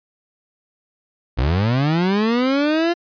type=linear sweep; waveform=30% pulse; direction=up; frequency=56.5 to 349.2 Hz; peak=-13 dBFS; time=1.37-2.94 s; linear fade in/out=20 ms; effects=resampled to 11025 Hz